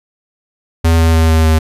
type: tone with pitch steps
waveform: square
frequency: 82.41 / 81.65 / 80.9 / 80.16 / 79.42 Hz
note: E2 / E2 / E2 / E2 / D#2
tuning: 0 / -16 / -32 / -48 / +36 cents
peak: -8 dBFS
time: 0.84-1.59 s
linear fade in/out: 10 ms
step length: 150 ms
effects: resampled to 32000 Hz